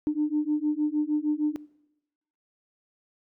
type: beating tone pair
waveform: sine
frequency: 297.3 / 303.8 Hz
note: D4 / D#4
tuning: +21 / -41 cents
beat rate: 6.5 Hz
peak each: -26 dBFS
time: 0.07-1.56 s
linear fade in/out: 0 ms
effects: noise-tail reverb RT60 0.9 s tail -21 dB re dry + tanh soft clip ceiling -16 dBFS